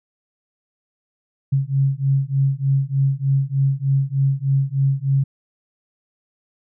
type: beating tone pair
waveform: sine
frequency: 135.1 / 138.4 Hz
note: C#3 / C#3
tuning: -44 / -2 cents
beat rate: 3.3 Hz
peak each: -19 dBFS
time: 1.52-5.24 s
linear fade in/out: 10 ms
effects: none